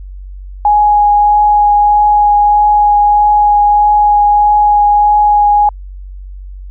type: tone with vibrato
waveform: sine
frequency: 830.6 Hz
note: G#5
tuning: in tune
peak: -5 dBFS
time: 0.65-5.69 s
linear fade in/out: 2 ms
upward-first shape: triangle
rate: 1.6 Hz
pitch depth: 11 cents each way
effects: added 47 Hz sine -25 dBFS peak until 6.7 s